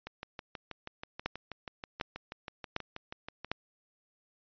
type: two click trains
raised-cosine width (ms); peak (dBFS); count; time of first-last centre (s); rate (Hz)
0.3; -24 / -15; 22 / 4; 0.07-3.446 / 1.26-3.516; 6.22 / 1.33
effects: resampled to 11025 Hz